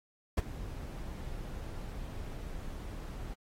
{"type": "noise with ADSR envelope", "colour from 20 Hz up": "brown", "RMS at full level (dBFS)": -23, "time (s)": [0.37, 3.34], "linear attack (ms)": 11, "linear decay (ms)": 26, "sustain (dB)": -18, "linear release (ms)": 6, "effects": ["AAC 48 kbps"]}